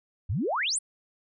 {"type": "exponential sweep", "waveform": "sine", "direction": "up", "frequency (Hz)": [76.4, 10150], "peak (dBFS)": -25, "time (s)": [0.29, 0.79], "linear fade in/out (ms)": 10, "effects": []}